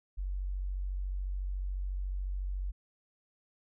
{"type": "tone", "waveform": "sine", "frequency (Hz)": 47, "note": "F#1", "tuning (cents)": 28, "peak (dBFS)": -32, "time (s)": [0.17, 2.72], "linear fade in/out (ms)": 20, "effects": []}